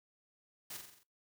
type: noise with echo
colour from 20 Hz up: white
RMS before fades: -45 dBFS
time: 0.7-0.77 s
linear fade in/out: 5 ms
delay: 44 ms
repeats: 6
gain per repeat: -4 dB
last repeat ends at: 1.034 s
effects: noise-tail reverb RT60 0.2 s tail -22 dB re dry